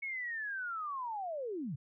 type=linear sweep; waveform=sine; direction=down; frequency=2217 to 116.2 Hz; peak=-36 dBFS; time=0.02-1.76 s; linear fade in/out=10 ms; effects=none